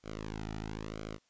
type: tone with flanger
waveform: sawtooth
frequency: 53.4 Hz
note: G#1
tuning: 49 cents sharp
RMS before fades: -41 dBFS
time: 0.03-1.19 s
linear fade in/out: 50 ms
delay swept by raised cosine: 1.1 to 1.88 ms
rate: 1 Hz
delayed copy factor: -1
effects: white hiss -72 dBFS RMS until 1.29 s + resampled to 16000 Hz